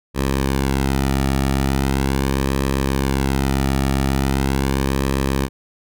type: tone with flanger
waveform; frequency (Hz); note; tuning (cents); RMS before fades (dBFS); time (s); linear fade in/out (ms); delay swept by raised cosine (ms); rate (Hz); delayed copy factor
sawtooth; 67.5; C#2; -45; -19; 0.14-5.49; 50; 1.4 to 1.94; 0.4; -0.65
effects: none